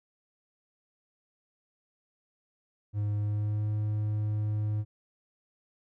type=tone with pitch glide; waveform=triangle; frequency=103.83 to 105.95 Hz; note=G#2 to G#2; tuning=0 to +35 cents; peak=-25 dBFS; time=2.93-4.85 s; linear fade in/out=50 ms; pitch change=+35 cents; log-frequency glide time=3.16-3.69 s; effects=none